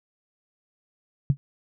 sine tone with exponential decay, 138.59 Hz, C#3, in tune, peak -12 dBFS, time 1.3-1.37 s, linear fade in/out 0 ms, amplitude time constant 15 ms, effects none

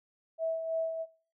sine tone with tremolo, 651 Hz, E5, 22 cents flat, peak -28 dBFS, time 0.38-1.06 s, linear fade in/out 50 ms, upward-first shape sine, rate 3.1 Hz, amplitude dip 55%, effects noise-tail reverb RT60 0.5 s tail -22 dB re dry

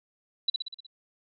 sine tone with echo, 3951 Hz, B7, in tune, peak -21 dBFS, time 0.48-0.5 s, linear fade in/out 5 ms, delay 61 ms, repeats 6, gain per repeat -4 dB, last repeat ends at 0.866 s, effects none

